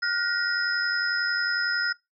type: tone cluster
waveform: sine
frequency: 1420 / 1511 / 1892 / 5100 Hz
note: F6 / F#6 / A#6 / D#8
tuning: +28 / +36 / +25 / +42 cents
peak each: -26 / -32 / -32 / -29 dBFS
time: 0.02-1.93 s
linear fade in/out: 10 ms
effects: noise-tail reverb RT60 0.2 s tail -23 dB re dry